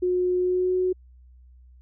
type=tone with pitch glide; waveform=sine; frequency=361.9 to 367.8 Hz; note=F#4 to F#4; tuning=-38 to -10 cents; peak=-20 dBFS; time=0.02-0.93 s; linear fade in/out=10 ms; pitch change=+28 cents; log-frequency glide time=0.38-0.75 s; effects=added 62 Hz sine -48 dBFS peak until 1.81 s